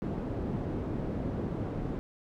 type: low-pass noise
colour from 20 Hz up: white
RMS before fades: -34 dBFS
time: 0.02-1.99 s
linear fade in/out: 0 ms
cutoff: 300 Hz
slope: 12 dB/octave
effects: none